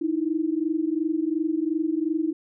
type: tone pair together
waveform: sine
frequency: 306.9 / 329.7 Hz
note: D#4 / E4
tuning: -24 / 0 cents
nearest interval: minor second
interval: 124 cents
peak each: -25 dBFS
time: 0.01-2.33 s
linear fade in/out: 10 ms
effects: none